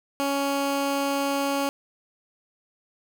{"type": "tone", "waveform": "15% pulse", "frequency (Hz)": 278.8, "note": "C#4", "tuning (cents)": 10, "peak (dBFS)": -17, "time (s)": [0.2, 1.69], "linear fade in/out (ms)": 0, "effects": []}